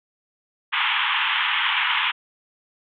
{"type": "band-pass noise", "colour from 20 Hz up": "white", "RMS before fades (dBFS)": -22, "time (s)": [0.72, 2.12], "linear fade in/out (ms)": 20, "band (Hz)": [840, 3400], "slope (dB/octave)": 96, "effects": []}